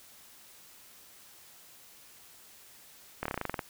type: slowing click train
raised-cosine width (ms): 0.5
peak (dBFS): -17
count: 11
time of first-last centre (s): 3.23-3.592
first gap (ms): 25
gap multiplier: 1.08
effects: white hiss -55 dBFS RMS until 3.69 s